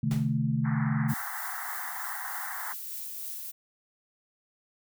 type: chord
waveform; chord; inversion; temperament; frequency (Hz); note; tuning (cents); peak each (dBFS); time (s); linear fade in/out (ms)
sine; A diminished; first; equal with one note detuned; 130.81 / 152.19 / 220; C3 / Eb3 / A3; 0 / -38 / 0; -29; 0.03-1.14; 5
type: noise with exponential decay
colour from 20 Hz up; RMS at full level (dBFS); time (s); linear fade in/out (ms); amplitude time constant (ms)
pink; -37; 0.11-0.38; 2; 58
type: band-pass noise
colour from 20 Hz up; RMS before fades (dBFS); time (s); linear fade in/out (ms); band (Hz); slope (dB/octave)
white; -39; 0.64-2.74; 20; 720 to 2000; 96
type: noise with tremolo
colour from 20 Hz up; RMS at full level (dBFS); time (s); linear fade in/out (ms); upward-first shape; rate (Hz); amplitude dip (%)
violet; -37; 1.08-3.52; 20; triangle; 3.3; 25
effects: none